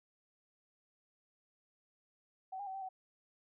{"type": "tone with pitch steps", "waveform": "sine", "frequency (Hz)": [758, 808, 762, 777, 754], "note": ["F#5", "G#5", "G5", "G5", "F#5"], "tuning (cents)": [42, -48, -49, -16, 32], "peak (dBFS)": -40, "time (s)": [2.52, 2.89], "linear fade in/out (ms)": 10, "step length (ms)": 74, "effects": []}